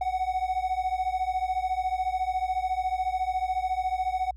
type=beating tone pair; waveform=triangle; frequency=740 / 754 Hz; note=F#5 / F#5; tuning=0 / +32 cents; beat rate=14 Hz; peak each=-26 / -27 dBFS; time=0.01-4.31 s; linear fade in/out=5 ms; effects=added 60 Hz sine -42 dBFS peak until 4.36 s